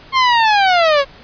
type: linear sweep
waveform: sawtooth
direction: down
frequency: 1075 to 538 Hz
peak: -6 dBFS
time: 0.12-1.05 s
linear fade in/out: 50 ms
effects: pink hiss -41 dBFS RMS until 1.23 s + resampled to 11025 Hz